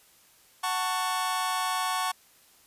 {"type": "chord", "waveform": "sawtooth", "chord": "F# minor", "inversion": "none", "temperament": "just", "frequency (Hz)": [740, 888, 1110], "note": ["F#5", "A5", "C#6"], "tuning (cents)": [0, 16, 2], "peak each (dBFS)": [-28, -29, -25], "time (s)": [0.63, 2.12], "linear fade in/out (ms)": 10, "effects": ["white hiss -59 dBFS RMS until 2.66 s", "resampled to 32000 Hz"]}